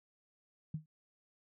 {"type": "tone with exponential decay", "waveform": "sine", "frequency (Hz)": 155.56, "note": "D#3", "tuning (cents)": 0, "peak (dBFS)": -32, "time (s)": [0.74, 0.86], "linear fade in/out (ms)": 5, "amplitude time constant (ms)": 26, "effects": []}